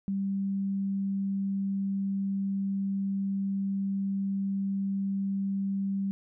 sine tone, 196 Hz, G3, in tune, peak -27 dBFS, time 0.08-6.11 s, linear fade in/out 0 ms, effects none

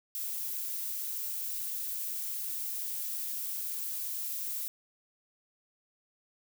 violet noise, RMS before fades -36 dBFS, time 0.15-4.68 s, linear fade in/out 0 ms, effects none

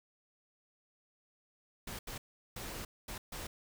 pink noise bursts at uneven times, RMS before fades -43 dBFS, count 5, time 1.87-1.99 / 2.07-2.18 / 2.56-2.85 / 3.08-3.18 / 3.32-3.47 s, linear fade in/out 5 ms, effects none

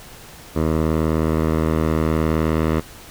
10% pulse tone with low-pass filter sweep, 79.3 Hz, D#2, 33 cents sharp, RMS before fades -19 dBFS, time 0.55-2.81 s, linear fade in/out 20 ms, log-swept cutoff 1100 to 2000 Hz, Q 0.72, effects pink hiss -41 dBFS RMS until 3.1 s

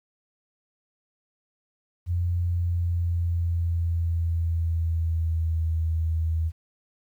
sine tone with pitch glide, 87.31 to 80.99 Hz, F2 to E2, 0 to -30 cents, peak -22 dBFS, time 2.06-6.52 s, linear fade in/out 50 ms, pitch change -130 cents, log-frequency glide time 2.35-5.67 s, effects 10-bit

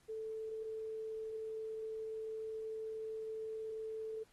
sine tone, 440 Hz, A4, in tune, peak -40 dBFS, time 0.08-4.24 s, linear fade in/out 20 ms, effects pink hiss -70 dBFS RMS until 4.32 s + AAC 32 kbps

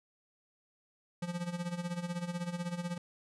square tone with tremolo, 174.61 Hz, F3, in tune, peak -33 dBFS, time 1.22-2.98 s, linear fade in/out 5 ms, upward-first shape sine, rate 16 Hz, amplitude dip 75%, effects resampled to 24000 Hz

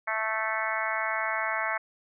harmonic tone, 219.7 Hz, A3, 2 cents flat, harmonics 3 / 4 / 5 / 6 / 7 / 8 / 9 / 10, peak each -35 / -35 / -35 / -35 / -35 / -35 / -35 / -35 dBFS, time 0.07-1.78 s, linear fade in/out 10 ms, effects none

